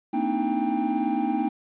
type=tone cluster; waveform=triangle; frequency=228.9 / 257.7 / 298.6 / 316.6 / 794 Hz; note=A#3 / C4 / D4 / D#4 / G5; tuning=-31 / -26 / +29 / +30 / +22 cents; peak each=-27 dBFS; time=0.13-1.49 s; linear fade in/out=10 ms; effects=resampled to 8000 Hz + 9-bit